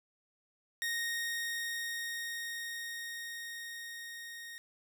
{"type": "tone with level ramp", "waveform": "sawtooth", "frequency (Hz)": 1861, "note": "A#6", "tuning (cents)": -3, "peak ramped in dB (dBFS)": [-29, -41], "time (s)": [0.82, 4.58], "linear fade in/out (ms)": 0, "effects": []}